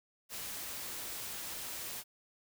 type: noise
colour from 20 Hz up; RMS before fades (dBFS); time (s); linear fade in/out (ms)
white; -42; 0.29-2.04; 50
effects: none